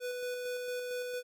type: tone with tremolo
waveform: square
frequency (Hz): 495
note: B4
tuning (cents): +4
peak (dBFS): -35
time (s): 0-1.23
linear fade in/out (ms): 50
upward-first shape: square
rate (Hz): 4.4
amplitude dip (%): 25
effects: none